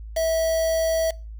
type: tone with quantisation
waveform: triangle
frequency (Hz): 650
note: E5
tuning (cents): -24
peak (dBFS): -18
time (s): 0.16-1.11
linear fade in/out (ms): 10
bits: 5
effects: noise-tail reverb RT60 0.3 s tail -23 dB re dry + added 54 Hz sine -34 dBFS peak until 1.39 s